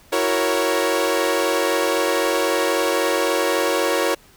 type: chord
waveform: sawtooth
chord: F# dominant seventh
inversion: third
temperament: equal with one note detuned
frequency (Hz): 329.6 / 373.4 / 466.2 / 554.4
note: E4 / F#4 / A#4 / C#5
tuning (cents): 0 / +16 / 0 / 0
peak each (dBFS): -21 / -21 / -19 / -18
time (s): 0.12-4.15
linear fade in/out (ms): 10
effects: pink hiss -51 dBFS RMS until 4.36 s